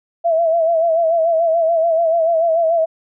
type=tone with vibrato; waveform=sine; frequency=661 Hz; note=E5; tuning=5 cents sharp; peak=-12 dBFS; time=0.24-2.86 s; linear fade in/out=20 ms; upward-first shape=sine; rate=6.9 Hz; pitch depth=62 cents each way; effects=none